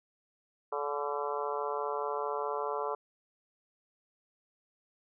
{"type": "harmonic tone with a mistuned harmonic", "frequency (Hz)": 144.6, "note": "D3", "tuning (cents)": -27, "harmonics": [3, 4, 5, 6, 7, 8, 9], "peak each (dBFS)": [-36, -39, -41, -40, -38, -40, -44], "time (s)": [0.72, 2.95], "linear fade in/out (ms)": 5, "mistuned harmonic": 9, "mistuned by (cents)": 59, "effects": []}